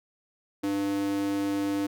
square tone with high-pass filter, 99.5 Hz, G2, 26 cents sharp, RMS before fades -28 dBFS, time 0.63-1.87 s, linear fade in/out 10 ms, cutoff 300 Hz, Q 3.4, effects none

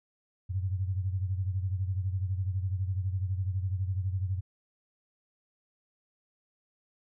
sine beating tone pair, 92.5 / 104.5 Hz, F#2 / G#2, 0 / +11 cents, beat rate 12 Hz, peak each -29 / -35 dBFS, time 0.49-4.41 s, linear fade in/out 20 ms, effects none

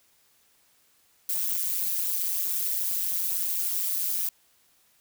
violet noise with amplitude modulation, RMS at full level -24 dBFS, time 1.29-4.29 s, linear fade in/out 2 ms, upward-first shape sine, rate 181 Hz, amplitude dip 90%, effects white hiss -64 dBFS RMS until 5 s

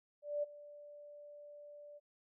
sine tone with ADSR envelope, 586 Hz, D5, 4 cents flat, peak -32 dBFS, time 0.22-2 s, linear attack 210 ms, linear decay 17 ms, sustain -19 dB, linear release 30 ms, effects none

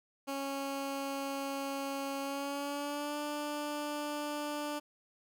15% pulse tone with pitch glide, 275.4 to 295.2 Hz, C#4 to D4, -11 to +9 cents, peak -29 dBFS, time 0.27-4.8 s, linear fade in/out 20 ms, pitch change +120 cents, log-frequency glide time 2.21-3.18 s, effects none

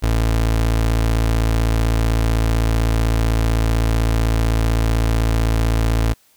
30% pulse tone, 55.8 Hz, A1, 25 cents sharp, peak -12 dBFS, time 0.02-6.14 s, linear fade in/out 20 ms, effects white hiss -56 dBFS RMS until 6.36 s

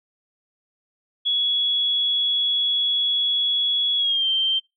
sine tone with pitch glide, 3365 to 3140 Hz, G#7 to G7, +22 to +2 cents, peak -18 dBFS, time 1.25-4.6 s, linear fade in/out 20 ms, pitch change -120 cents, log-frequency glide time 3.97-4.27 s, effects noise-tail reverb RT60 0.2 s tail -25 dB re dry

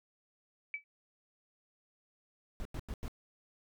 sine tone with exponential decay, 2300 Hz, D7, 37 cents flat, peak -31 dBFS, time 0.74-0.84 s, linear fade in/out 1 ms, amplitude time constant 20 ms
brown noise bursts, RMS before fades -39 dBFS, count 4, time 2.6-3.081 s, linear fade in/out 0 ms, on 52 ms, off 91 ms
effects none

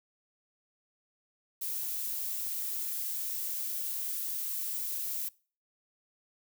violet noise, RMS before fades -35 dBFS, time 1.61-5.29 s, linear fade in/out 10 ms, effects noise-tail reverb RT60 0.4 s tail -23 dB re dry

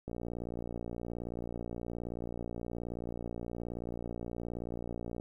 click train, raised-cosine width 2 ms, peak -26 dBFS, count 302, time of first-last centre 0.08-5.199 s, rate 58.8 Hz, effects 11-bit

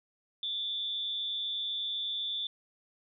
sine tone with amplitude modulation, 3520 Hz, A7, in tune, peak -29 dBFS, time 0.43-2.47 s, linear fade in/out 2 ms, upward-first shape sine, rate 208 Hz, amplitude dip 60%, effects none

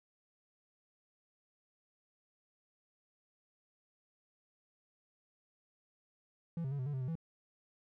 triangle tone with pitch steps, 167.6 / 133.1 / 141.7 / 127.9 / 145.6 / 131.3 / 127.5 / 164.2 Hz, E3 / C3 / C#3 / C3 / D3 / C3 / C3 / E3, +29 / +30 / +38 / -39 / -15 / +6 / -44 / -6 cents, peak -33 dBFS, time 6.57-7.154 s, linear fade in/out 2 ms, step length 73 ms, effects none

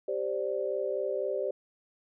sine chord, G suspended fourth, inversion none, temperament equal, 392 / 523.3 / 587.3 Hz, G4 / C5 / D5, 0 / 0 / 0 cents, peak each -33 dBFS, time 0.08-1.51 s, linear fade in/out 5 ms, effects none

